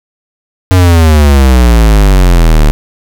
square exponential sweep, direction down, 94.1 to 36.31 Hz, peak -3 dBFS, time 0.71-2.71 s, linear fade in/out 0 ms, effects none

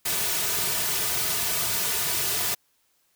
white noise with comb filter, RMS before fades -26 dBFS, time 0.05-2.55 s, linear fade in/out 10 ms, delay 3.7 ms, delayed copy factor -0.9, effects white hiss -68 dBFS RMS until 3.15 s

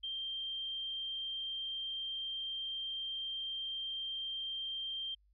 sine tone, 3166 Hz, G7, 17 cents sharp, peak -37 dBFS, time 0.03-5.15 s, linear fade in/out 10 ms, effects added 50 Hz sine -66 dBFS peak until 5.33 s

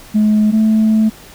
sine tone pair in turn, 213 / 218.5 Hz, G#3 / A3, +44 / -12 cents, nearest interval unison, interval 44 cents, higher second, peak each -7 dBFS, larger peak neither, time 0.14-0.52 / 0.52-1.1 s, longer second, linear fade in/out 20 ms, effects tanh soft clip ceiling -6 dBFS + pink hiss -39 dBFS RMS until 1.34 s

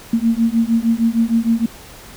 sine beating tone pair, 225.9 / 232.4 Hz, A3 / A#3, +46 / -5 cents, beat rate 6.5 Hz, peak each -16 dBFS, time 0.13-1.66 s, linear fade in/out 5 ms, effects pink hiss -39 dBFS RMS until 2.16 s

